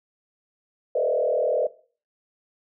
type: tone with frequency modulation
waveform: sine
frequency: 553 Hz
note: C#5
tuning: 4 cents flat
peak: -20 dBFS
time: 0.95-1.67 s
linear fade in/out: 5 ms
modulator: 39.5 Hz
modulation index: 2.3
effects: noise-tail reverb RT60 0.4 s tail -17 dB re dry